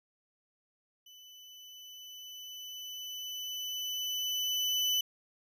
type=tone with level ramp; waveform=35% pulse; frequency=2996 Hz; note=F#7; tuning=21 cents sharp; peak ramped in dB=-51 to -25 dBFS; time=1.06-5.01 s; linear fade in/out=5 ms; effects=none